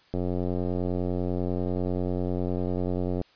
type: click train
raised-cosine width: 2 ms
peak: -16 dBFS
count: 278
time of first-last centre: 0.14-3.214 s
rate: 90.1 Hz
effects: white hiss -59 dBFS RMS until 3.35 s + resampled to 11025 Hz